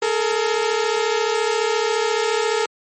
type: tone pair together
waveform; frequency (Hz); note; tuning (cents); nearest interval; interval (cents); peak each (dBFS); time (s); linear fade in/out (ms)
sawtooth; 425 / 459.4; G#4 / A#4; +40 / -25; minor second; 135; -17; 0.02-2.66; 5
effects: MP3 32 kbps